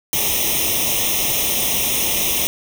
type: noise with comb filter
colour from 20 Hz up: white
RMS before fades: -19 dBFS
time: 0.13-2.47 s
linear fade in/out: 0 ms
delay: 0.33 ms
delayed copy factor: +1
effects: none